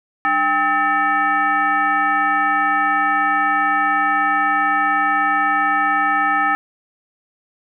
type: tone with frequency modulation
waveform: sine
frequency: 1289 Hz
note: E6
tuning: 39 cents flat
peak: -14 dBFS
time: 0.25-6.55 s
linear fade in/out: 0 ms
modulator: 495 Hz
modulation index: 1.3
effects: none